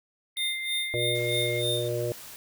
sine tone with pitch glide, 2093 to 2126 Hz, C7 to C7, 0 to +27 cents, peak -31 dBFS, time 0.36-1.63 s, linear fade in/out 50 ms, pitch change +27 cents, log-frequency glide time 0.77-1.22 s
square tone with tremolo, 3633 Hz, A#7, 45 cents flat, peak -27 dBFS, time 0.37-1.88 s, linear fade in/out 0 ms, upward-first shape sine, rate 3.2 Hz, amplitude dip 80%
harmonic tone, 119.7 Hz, A#2, 46 cents sharp, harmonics 1 / 3 / 4 / 5, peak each -32 / -32 / -32 / -32 dBFS, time 0.94-2.12 s, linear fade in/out 0 ms
white noise, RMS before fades -44 dBFS, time 1.15-2.36 s, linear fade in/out 0 ms
effects none

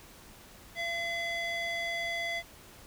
square tone with band-pass filter, 679 Hz, F5, 49 cents flat, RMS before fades -34 dBFS, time 0.75-2.43 s, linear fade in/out 50 ms, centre 2400 Hz, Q 1.7, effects pink hiss -53 dBFS RMS until 2.86 s

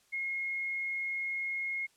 sine tone, 2155 Hz, C#7, 49 cents flat, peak -32 dBFS, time 0.12-1.87 s, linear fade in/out 20 ms, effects white hiss -68 dBFS RMS until 1.96 s + low-pass 10000 Hz 12 dB/octave

